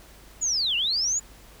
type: linear two-way sweep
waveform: sine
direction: down then up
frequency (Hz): 7040 to 2686 to 7040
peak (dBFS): -22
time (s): 0.41-1.2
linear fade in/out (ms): 20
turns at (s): 0.76
effects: added 50 Hz sine -51 dBFS peak until 1.6 s + pink hiss -51 dBFS RMS until 1.6 s